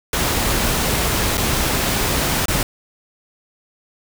pink noise with dropouts, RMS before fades -19 dBFS, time 0.13-2.63 s, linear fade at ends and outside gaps 2 ms, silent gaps 1.372-1.378 / 2.457-2.482 s, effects none

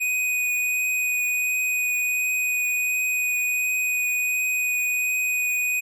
square tone with vibrato, 2489 Hz, D#7, in tune, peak -22 dBFS, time 0-5.81 s, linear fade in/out 20 ms, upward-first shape triangle, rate 1.4 Hz, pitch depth 10 cents each way, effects none

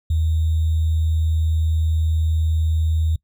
sine tone with sample-and-hold, 79.9 Hz, D#2, 47 cents sharp, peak -16 dBFS, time 0.1-3.16 s, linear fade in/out 5 ms, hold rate 3675 Hz, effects noise-tail reverb RT60 0.1 s tail -23 dB re dry

